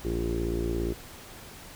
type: tone with low-pass filter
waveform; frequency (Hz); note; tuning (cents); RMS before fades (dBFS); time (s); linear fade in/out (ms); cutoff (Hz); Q
sawtooth; 57.3; A#1; -29; -29; 0.04-0.94; 20; 370; 9.2
effects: pink hiss -46 dBFS RMS until 1.75 s